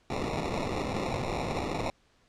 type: noise with sample-and-hold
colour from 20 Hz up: violet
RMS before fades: -32 dBFS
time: 0.1-1.9 s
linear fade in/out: 2 ms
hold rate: 1575 Hz
effects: pink hiss -66 dBFS RMS until 2.28 s + low-pass 6000 Hz 12 dB/octave